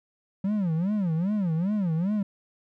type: tone with vibrato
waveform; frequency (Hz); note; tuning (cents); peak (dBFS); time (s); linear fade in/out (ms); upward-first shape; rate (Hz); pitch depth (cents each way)
triangle; 184.1; F#3; -8; -21; 0.44-2.23; 5; sine; 2.5; 260
effects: none